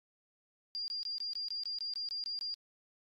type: tone bursts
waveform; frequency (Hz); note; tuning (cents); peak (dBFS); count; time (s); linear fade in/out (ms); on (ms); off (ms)
sine; 4796; D8; +36; -35; 12; 0.75-2.541; 0; 130; 21
effects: MP3 64 kbps